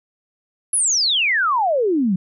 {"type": "exponential sweep", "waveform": "sine", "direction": "down", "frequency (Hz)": [11175, 174.61], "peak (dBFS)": -15, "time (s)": [0.73, 2.16], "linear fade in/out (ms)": 5, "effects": []}